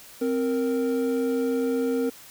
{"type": "tone pair together", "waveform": "triangle", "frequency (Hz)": [261.6, 466.1], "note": ["C4", "A#4"], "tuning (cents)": [0, 0], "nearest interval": "minor seventh", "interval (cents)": 1000, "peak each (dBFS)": -23, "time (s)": [0.21, 2.1], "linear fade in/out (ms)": 10, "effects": ["white hiss -47 dBFS RMS until 2.3 s"]}